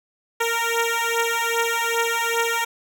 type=beating tone pair; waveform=10% pulse; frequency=461.9 / 464.4 Hz; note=A#4 / A#4; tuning=-16 / -7 cents; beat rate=2.5 Hz; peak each=-15 dBFS; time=0.4-2.65 s; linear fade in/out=10 ms; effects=none